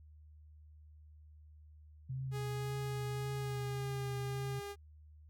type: tone with vibrato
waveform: sine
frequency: 129.5 Hz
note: C3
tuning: 17 cents flat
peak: -37 dBFS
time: 2.09-4.6 s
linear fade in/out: 10 ms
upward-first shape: triangle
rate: 1.8 Hz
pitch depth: 47 cents each way
type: tone with pitch glide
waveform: sawtooth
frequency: 415.3 to 404.6 Hz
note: G#4 to G#4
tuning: 0 to -45 cents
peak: -38 dBFS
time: 2.31-4.76 s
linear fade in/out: 50 ms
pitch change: -45 cents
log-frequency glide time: 3.34-3.93 s
effects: added 76 Hz sine -55 dBFS peak until 5.29 s